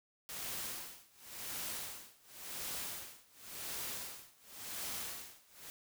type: noise with tremolo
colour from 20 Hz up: white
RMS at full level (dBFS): -41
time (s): 0.29-5.7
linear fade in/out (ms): 0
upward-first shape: sine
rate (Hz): 0.92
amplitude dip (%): 95
effects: none